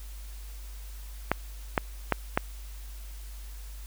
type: clicks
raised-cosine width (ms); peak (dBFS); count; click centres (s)
0.5; -7; 4; 1.316 / 1.778 / 2.123 / 2.375
effects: added 50 Hz sine -39 dBFS peak until 3.86 s + white hiss -52 dBFS RMS until 3.86 s